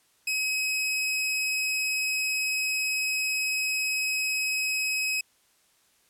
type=tone; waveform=sawtooth; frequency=2547 Hz; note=D#7; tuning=40 cents sharp; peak=-22 dBFS; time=0.27-5.21 s; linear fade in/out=5 ms; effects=white hiss -65 dBFS RMS until 6.09 s + low-pass 12000 Hz 12 dB/octave